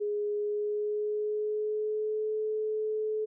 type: tone with pitch glide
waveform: sine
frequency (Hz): 415.3 to 431.2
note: G#4 to A4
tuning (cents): 0 to -35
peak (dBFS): -28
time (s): 0-3.26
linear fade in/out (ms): 20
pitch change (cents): +65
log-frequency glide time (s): 0.35-2.32
effects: none